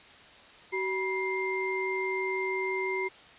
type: tone cluster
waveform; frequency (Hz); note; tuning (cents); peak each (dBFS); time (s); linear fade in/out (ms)
sine; 378.7 / 969 / 2102; F#4 / B5 / C7; +40 / -33 / +7; -31 / -36 / -32; 0.72-3.09; 20
effects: white hiss -52 dBFS RMS until 3.38 s + resampled to 8000 Hz